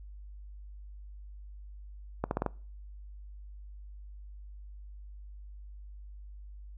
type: accelerating click train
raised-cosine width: 1 ms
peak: -15 dBFS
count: 5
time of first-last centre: 2.24-2.463 s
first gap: 71 ms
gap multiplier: 0.84
effects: noise-tail reverb RT60 0.4 s tail -23 dB re dry + added 50 Hz sine -44 dBFS peak until 6.77 s